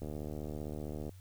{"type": "click train", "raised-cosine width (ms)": 2, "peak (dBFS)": -28, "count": 82, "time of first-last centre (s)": [0.02, 1.093], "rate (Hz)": 75.5, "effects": ["added 93 Hz sine -50 dBFS peak until 1.2 s", "white hiss -65 dBFS RMS until 1.2 s"]}